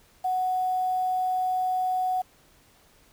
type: tone with quantisation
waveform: sine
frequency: 740 Hz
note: F#5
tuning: in tune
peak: -23 dBFS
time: 0.24-2.22 s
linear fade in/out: 10 ms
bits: 8
effects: pink hiss -59 dBFS RMS until 3.12 s